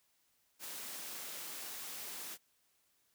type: high-pass noise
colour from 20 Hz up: white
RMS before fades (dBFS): -45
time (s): 0.59-2.38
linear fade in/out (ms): 50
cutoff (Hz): 190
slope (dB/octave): 12
effects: white hiss -75 dBFS RMS until 3.14 s